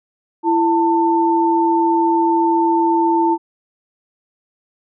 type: tone pair together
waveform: sine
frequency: 334.5 / 893 Hz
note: E4 / A5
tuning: +25 / +25 cents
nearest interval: octave + perfect fourth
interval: 1700 cents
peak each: -15 dBFS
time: 0.43-3.38 s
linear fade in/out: 50 ms
effects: none